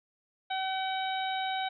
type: harmonic tone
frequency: 761 Hz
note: F#5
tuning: 48 cents sharp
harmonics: 1 / 2 / 3 / 4 / 5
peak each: -31 / -39 / -41 / -42 / -39 dBFS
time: 0.5-1.69 s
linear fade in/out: 10 ms
effects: none